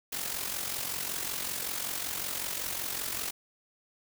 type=noise with amplitude modulation; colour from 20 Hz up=white; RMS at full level=-32 dBFS; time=0.12-3.31 s; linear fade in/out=10 ms; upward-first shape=sine; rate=45.3 Hz; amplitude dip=60%; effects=none